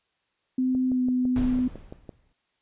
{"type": "tone with pitch glide", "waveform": "sine", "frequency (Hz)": [256.7, 251.9], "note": ["C4", "B3"], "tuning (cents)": [-33, 34], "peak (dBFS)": -21, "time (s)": [0.58, 1.68], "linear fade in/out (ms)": 5, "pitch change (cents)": -33, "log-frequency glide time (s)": [0.88, 1.02]}
{"type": "click train", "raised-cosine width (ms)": 2, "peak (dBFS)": -25, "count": 9, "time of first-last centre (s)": [0.75, 2.092], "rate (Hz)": 5.96}
{"type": "noise with exponential decay", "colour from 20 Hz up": "brown", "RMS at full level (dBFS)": -28, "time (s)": [1.36, 2.33], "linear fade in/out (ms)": 1, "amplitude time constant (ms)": 210}
{"effects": ["white hiss -73 dBFS RMS until 2.61 s", "resampled to 8000 Hz"]}